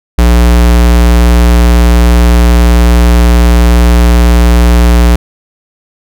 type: tone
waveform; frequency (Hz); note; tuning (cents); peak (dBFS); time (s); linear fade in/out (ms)
square; 59.4; A#1; +33; -3; 0.18-5.16; 5
effects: none